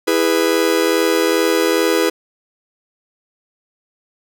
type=chord; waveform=45% pulse; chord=E major; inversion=none; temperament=just; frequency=329.6 / 412 / 494.4 Hz; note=E4 / G#4 / B4; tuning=0 / -14 / +2 cents; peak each=-18 dBFS; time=0.07-2.1 s; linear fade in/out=10 ms; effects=none